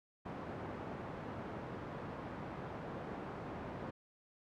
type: band-pass noise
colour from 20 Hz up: pink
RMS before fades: -45 dBFS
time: 0.25-3.91 s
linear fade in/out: 10 ms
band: 110 to 1200 Hz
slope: 12 dB/octave
effects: none